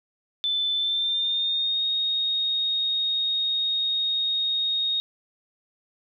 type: tone with pitch glide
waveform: sine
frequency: 3520 to 3729 Hz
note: A7 to A#7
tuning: 0 to 0 cents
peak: -22 dBFS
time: 0.44-5 s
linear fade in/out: 0 ms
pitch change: +100 cents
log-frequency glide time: 0.75-1.85 s
effects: none